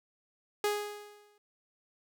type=tone with exponential decay; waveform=sawtooth; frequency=414.7 Hz; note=G#4; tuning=3 cents flat; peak=-22 dBFS; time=0.64-1.38 s; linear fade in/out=2 ms; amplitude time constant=160 ms; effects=none